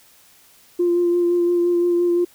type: tone with vibrato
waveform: sine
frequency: 348.6 Hz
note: F4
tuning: 3 cents flat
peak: -14 dBFS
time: 0.79-2.25 s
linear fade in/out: 10 ms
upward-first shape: sine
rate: 5.8 Hz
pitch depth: 17 cents each way
effects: tanh soft clip ceiling -10 dBFS + white hiss -52 dBFS RMS until 2.34 s